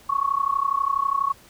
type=tone with amplitude modulation; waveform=sine; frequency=1108.7 Hz; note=C#6; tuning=in tune; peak=-16 dBFS; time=0.09-1.33 s; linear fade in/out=10 ms; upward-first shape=sine; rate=32.2 Hz; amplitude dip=90%; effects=pink hiss -51 dBFS RMS until 1.49 s